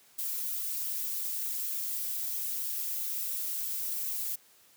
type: noise with flanger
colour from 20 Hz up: violet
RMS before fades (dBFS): -34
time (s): 0.18-4.36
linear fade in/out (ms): 10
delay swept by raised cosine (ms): 1.5 to 7.4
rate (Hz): 2.3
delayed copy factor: +0.9
effects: white hiss -61 dBFS RMS until 4.76 s + high-pass 80 Hz 12 dB/octave